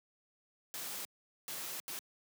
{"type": "noise bursts at uneven times", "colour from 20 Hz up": "white", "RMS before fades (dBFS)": -42, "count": 3, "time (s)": [[0.74, 1.05], [1.48, 1.8], [1.88, 1.99]], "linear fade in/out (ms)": 0, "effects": ["high-pass 150 Hz 12 dB/octave"]}